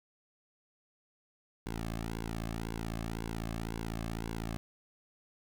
sawtooth tone with flanger, 56 Hz, A1, 31 cents sharp, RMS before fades -38 dBFS, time 1.66-4.57 s, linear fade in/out 0 ms, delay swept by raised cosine 1.6 to 2.13 ms, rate 1.9 Hz, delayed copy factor -0.85, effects none

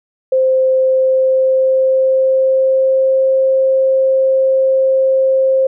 sine tone with pitch glide, 522 to 529.6 Hz, C5 to C5, -4 to +21 cents, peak -9 dBFS, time 0.32-5.67 s, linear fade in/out 5 ms, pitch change +25 cents, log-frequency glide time 0.71-3.26 s, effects none

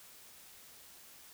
silence, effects white hiss -56 dBFS RMS until 1.33 s

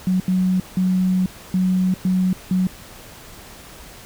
sine tone bursts at uneven times, 185 Hz, F#3, in tune, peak -15 dBFS, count 6, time 0.07-0.2 / 0.28-0.6 / 0.77-1.26 / 1.54-1.94 / 2.05-2.33 / 2.51-2.67 s, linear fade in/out 2 ms, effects pink hiss -41 dBFS RMS until 4.05 s

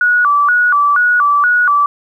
sine tone with vibrato, 1300 Hz, E6, 24 cents flat, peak -8 dBFS, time 0.01-1.86 s, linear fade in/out 2 ms, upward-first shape square, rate 2.1 Hz, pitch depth 200 cents each way, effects 8-bit

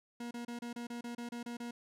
40% pulse tone bursts, 238 Hz, A#3, 36 cents sharp, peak -39 dBFS, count 11, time 0.2-1.71 s, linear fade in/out 5 ms, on 110 ms, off 30 ms, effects low-pass 11000 Hz 12 dB/octave

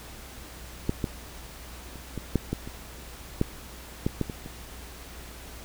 clicks, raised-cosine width 3 ms, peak -11 / -13 / -30 / -19 / -9 / -14 / -24 / -9 / -11 / -12 / -20 / -26 dBFS, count 12, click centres 0.894 / 1.042 / 1.957 / 2.177 / 2.357 / 2.53 / 2.675 / 3.414 / 4.065 / 4.213 / 4.298 / 4.461 s, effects added 60 Hz sine -45 dBFS peak until 5.64 s + pink hiss -45 dBFS RMS until 5.64 s

